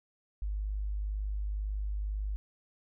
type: tone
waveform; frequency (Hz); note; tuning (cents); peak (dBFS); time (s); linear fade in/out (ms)
sine; 51; G#1; -31; -31; 0.42-2.36; 0
effects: none